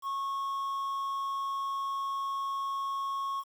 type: tone with quantisation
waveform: triangle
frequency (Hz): 1096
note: C#6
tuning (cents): -20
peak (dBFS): -29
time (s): 0.02-3.44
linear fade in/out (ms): 50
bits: 9
effects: none